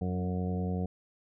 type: harmonic tone with a mistuned harmonic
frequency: 90.9 Hz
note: F#2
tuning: 30 cents flat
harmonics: 1 / 2 / 3 / 4 / 5 / 6 / 7 / 8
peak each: -33 / -32 / -43 / -46 / -40 / -47 / -50 / -44 dBFS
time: 0.01-0.86 s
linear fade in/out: 5 ms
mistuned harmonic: 3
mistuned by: +16 cents
effects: none